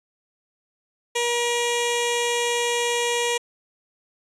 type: tone with notch filter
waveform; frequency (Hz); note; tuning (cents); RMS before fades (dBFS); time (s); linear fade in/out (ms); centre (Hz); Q
10% pulse; 477; A#4; +40; -23; 1.15-3.38; 10; 1400; 1
effects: resampled to 24000 Hz